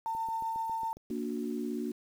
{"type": "tone with tremolo", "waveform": "sine", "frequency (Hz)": 900, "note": "A5", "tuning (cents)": 39, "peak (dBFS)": -30, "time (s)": [0.06, 0.93], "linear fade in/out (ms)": 0, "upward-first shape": "triangle", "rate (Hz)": 7.8, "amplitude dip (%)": 25}
{"type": "click train", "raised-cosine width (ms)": 2, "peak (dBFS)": -36, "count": 8, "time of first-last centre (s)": [0.15, 1.106], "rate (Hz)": 7.32}
{"type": "chord", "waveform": "sine", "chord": "Bb augmented", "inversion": "none", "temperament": "just", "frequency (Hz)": [233.1, 291.4, 364.2], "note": ["Bb3", "D4", "F#4"], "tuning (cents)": [0, -13, -27], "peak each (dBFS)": [-35, -37, -38], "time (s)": [1.1, 1.92], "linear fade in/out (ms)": 5}
{"effects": ["9-bit"]}